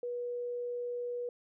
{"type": "tone", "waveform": "sine", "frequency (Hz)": 485.3, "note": "B4", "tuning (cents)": -30, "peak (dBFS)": -34, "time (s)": [0.03, 1.29], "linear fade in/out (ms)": 2, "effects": []}